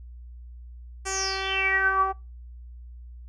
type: tone with low-pass filter sweep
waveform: 10% pulse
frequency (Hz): 384.9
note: G4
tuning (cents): -32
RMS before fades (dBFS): -25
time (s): 1.05-2.13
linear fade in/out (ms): 20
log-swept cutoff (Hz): 8000 to 900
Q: 9.8
effects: noise-tail reverb RT60 0.3 s tail -26 dB re dry + added 60 Hz sine -40 dBFS peak until 3.28 s